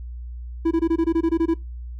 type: tone bursts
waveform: triangle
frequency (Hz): 329.6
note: E4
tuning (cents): 0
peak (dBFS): -14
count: 11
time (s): 0.65-1.542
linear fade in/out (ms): 10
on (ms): 62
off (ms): 21
effects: noise-tail reverb RT60 0.2 s tail -21 dB re dry + added 60 Hz sine -31 dBFS peak until 1.99 s